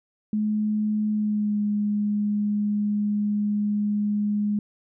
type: tone with pitch glide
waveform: sine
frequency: 212.5 to 207.6 Hz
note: G#3 to G#3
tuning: +40 to 0 cents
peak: -21 dBFS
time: 0.33-4.59 s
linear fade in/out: 2 ms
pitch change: -40 cents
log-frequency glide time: 1.11-1.6 s
effects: none